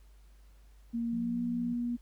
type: tone with pitch glide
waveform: sine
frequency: 233.1 to 239.7 Hz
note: A#3 to A#3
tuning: 0 to +48 cents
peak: -30 dBFS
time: 0.93-1.97 s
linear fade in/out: 20 ms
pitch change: +48 cents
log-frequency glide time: 1.14-1.43 s
type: tone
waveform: sine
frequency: 177.8 Hz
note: F3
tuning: 31 cents sharp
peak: -39 dBFS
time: 1.12-1.74 s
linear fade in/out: 10 ms
effects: added 50 Hz sine -54 dBFS peak until 2.01 s + pink hiss -69 dBFS RMS until 2.01 s